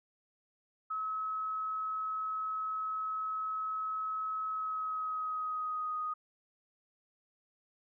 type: tone with pitch glide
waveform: sine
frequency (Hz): 1286 to 1245.1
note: E6 to D#6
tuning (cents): -43 to +1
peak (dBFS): -33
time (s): 0.9-6.14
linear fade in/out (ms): 10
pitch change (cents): -56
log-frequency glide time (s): 4.48-5.98
effects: none